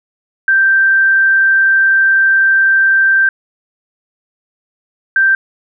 sine tone bursts at uneven times, 1568 Hz, G6, in tune, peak -7 dBFS, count 2, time 0.48-3.29 / 5.16-5.35 s, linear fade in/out 2 ms, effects none

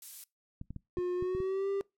violet noise, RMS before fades -42 dBFS, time 0.02-0.24 s, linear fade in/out 2 ms
clicks, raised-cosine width 5 ms, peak -29 dBFS, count 7, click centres 0.614 / 0.706 / 0.763 / 0.985 / 1.225 / 1.35 / 1.403 s
triangle tone with pitch glide, 358.2 to 395.2 Hz, F4 to G4, +44 to +14 cents, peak -28 dBFS, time 0.97-1.81 s, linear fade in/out 0 ms, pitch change +170 cents, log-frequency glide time 1.15-1.69 s
effects noise-tail reverb RT60 0.2 s tail -23 dB re dry + low-pass 12000 Hz 12 dB/octave

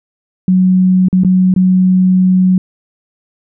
sine tone with dropouts, 185 Hz, F#3, in tune, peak -6 dBFS, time 0.48-2.58 s, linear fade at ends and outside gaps 2 ms, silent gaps 1.085-1.128 / 1.236-1.247 / 1.54-1.562 s, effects none

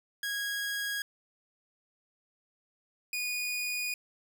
sawtooth tone pair in turn, 1647 / 2461 Hz, G#6 / D#7, -15 / -20 cents, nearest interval perfect fifth, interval 695 cents, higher second, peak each -28 dBFS, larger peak neither, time 0.23-1.02 / 3.13-3.94 s, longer second, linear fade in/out 2 ms, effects none

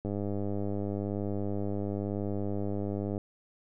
click train, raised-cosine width 2 ms, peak -21 dBFS, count 317, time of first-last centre 0.05-3.179 s, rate 101 Hz, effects none

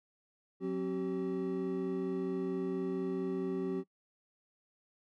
triangle tone cluster, 182.7 / 267.1 / 381.9 Hz, F#3 / C4 / G4, -22 / +36 / -45 cents, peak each -36 / -36 / -33 dBFS, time 0.6-3.84 s, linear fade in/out 50 ms, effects noise-tail reverb RT60 0.1 s tail -22 dB re dry

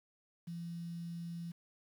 sine tone with quantisation, 170 Hz, F3, 46 cents flat, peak -40 dBFS, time 0.47-1.52 s, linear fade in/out 10 ms, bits 10, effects none

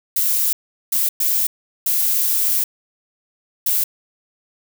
violet noise bursts at uneven times, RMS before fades -18 dBFS, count 5, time 0.16-0.53 / 0.92-1.09 / 1.2-1.47 / 1.86-2.64 / 3.66-3.84 s, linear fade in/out 5 ms, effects none

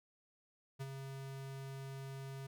square tone with ADSR envelope, 135.5 Hz, C#3, 39 cents flat, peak -40 dBFS, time 0.79-2.47 s, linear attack 23 ms, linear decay 39 ms, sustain -5 dB, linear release 8 ms, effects none

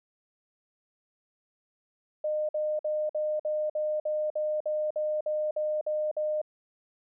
sine tone bursts, 610 Hz, D#5, 34 cents flat, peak -26 dBFS, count 14, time 2.24-6.416 s, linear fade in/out 5 ms, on 250 ms, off 52 ms, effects none

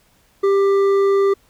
sine tone with hard clipping, 394.8 Hz, G4, 12 cents sharp, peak -14 dBFS, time 0.43-1.34 s, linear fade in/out 10 ms, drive 7 dB, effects pink hiss -57 dBFS RMS until 1.49 s

